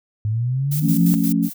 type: linear sweep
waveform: sine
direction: up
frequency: 103.83 to 181.2 Hz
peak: -18 dBFS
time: 0.25-1.14 s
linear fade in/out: 0 ms
type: noise with tremolo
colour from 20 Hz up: violet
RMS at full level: -27 dBFS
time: 0.71-1.33 s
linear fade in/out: 10 ms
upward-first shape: square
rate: 5.7 Hz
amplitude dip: 65%
type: chord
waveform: sine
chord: F augmented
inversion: none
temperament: equal with one note detuned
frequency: 174.61 / 220 / 278 Hz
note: F3 / A3 / C#4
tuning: 0 / 0 / +5 cents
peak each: -20 dBFS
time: 0.81-1.5 s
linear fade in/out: 50 ms
type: noise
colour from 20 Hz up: violet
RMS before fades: -33 dBFS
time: 1.42-1.54 s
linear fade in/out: 20 ms
effects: none